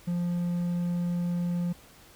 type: tone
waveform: triangle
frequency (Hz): 174.61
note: F3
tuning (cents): 0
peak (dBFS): -24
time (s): 0.07-1.73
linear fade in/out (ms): 10
effects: pink hiss -54 dBFS RMS until 2.15 s